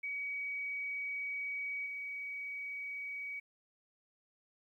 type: tone with level steps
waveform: sine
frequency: 2264 Hz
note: C#7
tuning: 36 cents sharp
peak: -36 / -39 dBFS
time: 0.03-3.4 s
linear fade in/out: 10 ms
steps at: 1.86 s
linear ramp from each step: 2 ms
effects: 12-bit